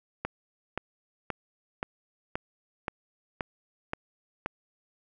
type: click train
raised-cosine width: 0.5 ms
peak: -15 dBFS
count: 9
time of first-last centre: 0.25-4.461 s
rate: 1.9 Hz
effects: none